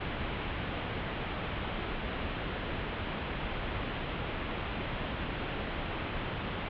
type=low-pass noise; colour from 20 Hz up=pink; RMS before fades=-36 dBFS; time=0-6.69 s; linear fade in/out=10 ms; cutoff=3400 Hz; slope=48 dB/octave; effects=none